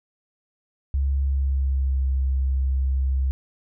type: tone with pitch glide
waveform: sine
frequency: 68.6 to 66.34 Hz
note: C#2 to C2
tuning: -17 to +25 cents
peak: -19 dBFS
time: 0.94-3.31 s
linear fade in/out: 0 ms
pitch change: -58 cents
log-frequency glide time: 1.2-2.02 s
effects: none